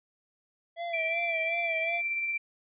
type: tone with vibrato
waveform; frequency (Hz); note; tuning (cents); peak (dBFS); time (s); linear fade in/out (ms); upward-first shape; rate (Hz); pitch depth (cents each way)
square; 666; E5; +18; -33; 0.76-2.02; 50; sine; 2.7; 60
type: tone with tremolo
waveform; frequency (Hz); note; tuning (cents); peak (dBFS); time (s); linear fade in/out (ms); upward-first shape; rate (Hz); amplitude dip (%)
sine; 2349; D7; 0; -27; 0.93-2.38; 10; sine; 17; 30
effects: resampled to 8000 Hz